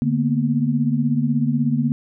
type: tone cluster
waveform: sine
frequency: 145.7 / 229 / 245.3 Hz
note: D3 / A#3 / B3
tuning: -13 / -31 / -12 cents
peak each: -21 dBFS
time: 0.02-1.92 s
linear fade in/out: 0 ms
effects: none